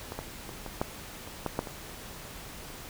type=clicks; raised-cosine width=1 ms; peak=-22 / -20 / -28 / -24 / -13 / -29 / -15 / -13 / -25 dBFS; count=9; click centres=0.121 / 0.19 / 0.492 / 0.663 / 0.815 / 1.275 / 1.463 / 1.591 / 1.672 s; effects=pink hiss -44 dBFS RMS until 2.89 s